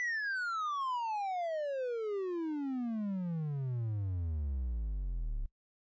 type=exponential sweep; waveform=triangle; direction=down; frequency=2000 to 34 Hz; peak=-31 dBFS; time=0-5.46 s; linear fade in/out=0 ms; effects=noise-tail reverb RT60 0.1 s tail -21 dB re dry + resampled to 16000 Hz